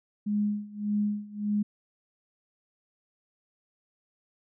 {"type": "tone with tremolo", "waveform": "sine", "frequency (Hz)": 207.7, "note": "G#3", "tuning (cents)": 0, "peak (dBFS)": -23, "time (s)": [0.26, 1.63], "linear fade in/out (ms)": 10, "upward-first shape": "sine", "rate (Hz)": 1.7, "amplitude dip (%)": 90, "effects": []}